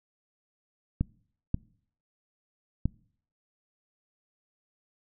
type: clicks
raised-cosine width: 5 ms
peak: -13 dBFS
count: 3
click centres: 1.01 / 1.544 / 2.856 s
effects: noise-tail reverb RT60 0.6 s tail -25 dB re dry